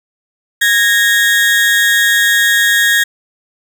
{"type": "tone pair together", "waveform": "35% pulse", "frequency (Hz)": [1651, 1853.2], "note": ["G#6", "A#6"], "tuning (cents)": [-11, -11], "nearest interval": "major second", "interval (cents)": 200, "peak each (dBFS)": [-10, -10], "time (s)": [0.61, 3.04], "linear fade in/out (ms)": 10, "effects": []}